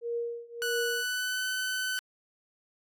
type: tone with tremolo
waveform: sine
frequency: 470.1 Hz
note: A#4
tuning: 15 cents sharp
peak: -28 dBFS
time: 0.01-1.05 s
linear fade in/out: 50 ms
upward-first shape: triangle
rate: 1.6 Hz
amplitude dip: 95%
type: tone with pitch glide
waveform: sawtooth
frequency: 1480 to 1512 Hz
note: F#6 to F#6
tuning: 0 to +37 cents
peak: -26 dBFS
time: 0.62-1.99 s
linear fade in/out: 0 ms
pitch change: +37 cents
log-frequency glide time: 0.87-1.47 s
effects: AAC 64 kbps